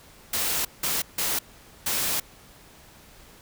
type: noise bursts at uneven times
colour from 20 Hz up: white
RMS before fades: -26 dBFS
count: 4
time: 0.33-0.65 / 0.83-1.02 / 1.18-1.39 / 1.86-2.2 s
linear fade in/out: 5 ms
effects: pink hiss -51 dBFS RMS until 3.41 s